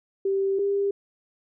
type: tone pair in turn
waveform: sine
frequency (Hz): 390.2 / 399.3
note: G4 / G4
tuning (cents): -8 / +32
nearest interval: unison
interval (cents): 40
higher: second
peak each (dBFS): -21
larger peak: neither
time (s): 0.25-0.59 / 0.59-0.91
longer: first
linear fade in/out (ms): 5
effects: none